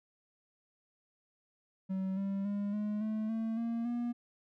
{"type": "tone with pitch steps", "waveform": "triangle", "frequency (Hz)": [190, 196.36, 202.9, 209.7, 216.7, 224, 231.5, 239.2], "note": ["F#3", "G3", "G#3", "G#3", "A3", "A3", "A#3", "A#3"], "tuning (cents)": [46, 3, -40, 17, -26, 31, -12, 45], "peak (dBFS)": -30, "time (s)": [1.89, 4.13], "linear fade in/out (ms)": 20, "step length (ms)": 280, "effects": []}